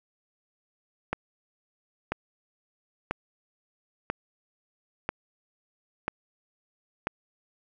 click train, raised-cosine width 0.5 ms, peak -12 dBFS, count 7, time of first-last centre 1.13-7.071 s, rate 1.01 Hz, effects none

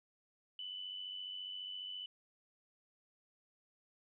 sine tone with amplitude modulation, 2991 Hz, F#7, 18 cents sharp, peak -40 dBFS, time 0.59-2.06 s, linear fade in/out 2 ms, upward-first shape sine, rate 94.6 Hz, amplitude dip 50%, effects none

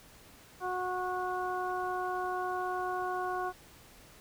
harmonic tone, 365.9 Hz, F#4, 19 cents flat, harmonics 1 / 2 / 3 / 4, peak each -37 / -35 / -37 / -41 dBFS, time 0.6-3.53 s, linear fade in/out 50 ms, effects pink hiss -56 dBFS RMS until 4.2 s

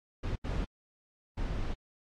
brown noise bursts at uneven times, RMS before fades -33 dBFS, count 3, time 0.23-0.36 / 0.44-0.65 / 1.37-1.74 s, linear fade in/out 10 ms, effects low-pass 5000 Hz 12 dB/octave + AAC 48 kbps

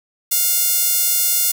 sawtooth tone with high-pass filter, 708 Hz, F5, 23 cents sharp, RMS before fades -17 dBFS, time 0.31-1.52 s, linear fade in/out 10 ms, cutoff 9100 Hz, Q 0.55, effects none

